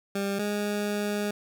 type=tone pair in turn; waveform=20% pulse; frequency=198.8 / 206.6 Hz; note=G3 / G#3; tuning=+25 / -9 cents; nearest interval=minor second; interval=66 cents; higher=second; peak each=-22 dBFS; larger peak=neither; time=0.15-0.39 / 0.39-1.31 s; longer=second; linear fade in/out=5 ms; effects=none